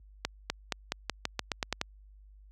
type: accelerating click train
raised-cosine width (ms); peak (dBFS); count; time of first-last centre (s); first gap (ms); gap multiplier
0.2; -12; 11; 0.25-1.814; 250; 0.89
effects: added 50 Hz sine -47 dBFS peak until 2.51 s + high-pass 60 Hz 12 dB/octave